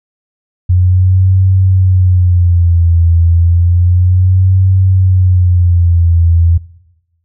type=tone with vibrato; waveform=sine; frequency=89.1 Hz; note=F2; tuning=35 cents sharp; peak=-5 dBFS; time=0.69-6.58 s; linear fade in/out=10 ms; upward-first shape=sine; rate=0.31 Hz; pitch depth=100 cents each way; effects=noise-tail reverb RT60 1.0 s tail -21 dB re dry